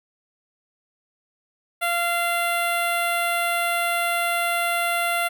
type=tone with notch filter; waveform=10% pulse; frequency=690 Hz; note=F5; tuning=21 cents flat; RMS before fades=-23 dBFS; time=1.81-5.29 s; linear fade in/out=20 ms; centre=5100 Hz; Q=0.68; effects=none